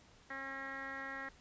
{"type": "tone with low-pass filter", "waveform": "10% pulse", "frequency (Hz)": 270.6, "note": "C#4", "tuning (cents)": -42, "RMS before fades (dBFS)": -44, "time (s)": [0.3, 1.29], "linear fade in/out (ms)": 5, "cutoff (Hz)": 1900, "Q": 6.2, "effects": ["pink hiss -63 dBFS RMS until 1.4 s", "resampled to 16000 Hz"]}